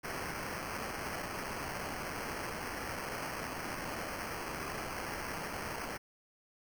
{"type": "noise with sample-and-hold", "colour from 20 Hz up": "blue", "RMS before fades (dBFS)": -40, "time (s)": [0.03, 5.98], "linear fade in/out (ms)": 20, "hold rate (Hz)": 3675, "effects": []}